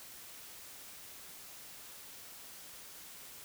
silence, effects white hiss -51 dBFS RMS until 3.44 s

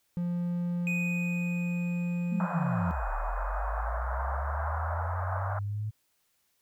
triangle tone, 174.61 Hz, F3, in tune, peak -26 dBFS, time 0.17-2.91 s, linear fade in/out 0 ms
triangle tone with exponential decay, 2489 Hz, D#7, in tune, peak -28 dBFS, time 0.87-3.86 s, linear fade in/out 1 ms, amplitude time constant 650 ms
sine linear two-way sweep, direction down then up, 218.8 to 36.18 to 108.1 Hz, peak -30 dBFS, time 2.31-5.91 s, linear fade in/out 20 ms, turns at 3.1 s
pink band-pass noise, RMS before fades -36 dBFS, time 2.4-5.59 s, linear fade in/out 2 ms, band 600 to 1500 Hz, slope 48 dB/octave
effects white hiss -73 dBFS RMS until 6.61 s

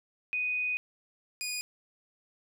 sine / 15% pulse tone pair in turn, 2489 / 2465 Hz, D#7 / D#7, 0 / -17 cents, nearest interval unison, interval 17 cents, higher first, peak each -28 / -26 dBFS, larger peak second, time 0.33-0.77 / 1.41-1.61 s, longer first, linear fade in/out 0 ms, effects none

